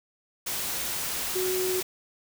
sine tone in noise, 370 Hz, F#4, in tune, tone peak -26 dBFS, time 1.35-1.81 s, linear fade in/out 10 ms, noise white, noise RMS -31 dBFS, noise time 0.46-1.83 s, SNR +2 dB, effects none

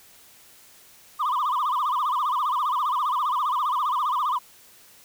sine tone with vibrato, 1100 Hz, C#6, 14 cents flat, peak -19 dBFS, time 1.19-4.39 s, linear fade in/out 20 ms, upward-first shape sine, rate 15 Hz, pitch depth 210 cents each way, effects tanh soft clip ceiling -20 dBFS + white hiss -52 dBFS RMS until 5.04 s

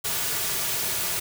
white noise with comb filter, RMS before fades -27 dBFS, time 0.04-1.2 s, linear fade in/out 10 ms, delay 3.8 ms, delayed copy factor -0.55, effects none

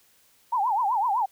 sine tone with vibrato, 889 Hz, A5, 18 cents sharp, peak -21 dBFS, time 0.52-1.26 s, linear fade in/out 10 ms, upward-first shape triangle, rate 7.9 Hz, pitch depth 270 cents each way, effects white hiss -61 dBFS RMS until 1.31 s

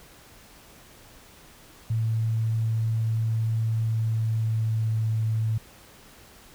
sine tone with pitch glide, 112.1 to 110.75 Hz, A2 to A2, +33 to +12 cents, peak -22 dBFS, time 1.9-5.58 s, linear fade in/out 5 ms, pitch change -21 cents, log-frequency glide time 3.83-4.99 s, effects pink hiss -51 dBFS RMS until 6.54 s

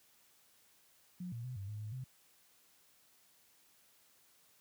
sine tone with pitch steps, 179.6 / 117.5 / 126.8 / 98.3 / 105.8 / 106.9 / 129 Hz, F3 / A#2 / B2 / G2 / G#2 / A2 / C3, +49 / +14 / +46 / +5 / +33 / -49 / -24 cents, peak -40 dBFS, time 1.2-2.04 s, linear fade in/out 5 ms, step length 120 ms, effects white hiss -68 dBFS RMS until 4.6 s + high-pass 60 Hz 12 dB/octave

